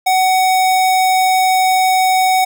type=tone; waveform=square; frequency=749 Hz; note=F#5; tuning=21 cents sharp; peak=-11 dBFS; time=0.06-2.45 s; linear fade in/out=10 ms; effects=none